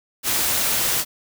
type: noise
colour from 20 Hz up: white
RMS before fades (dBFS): -21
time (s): 0.23-1.05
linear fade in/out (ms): 50
effects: none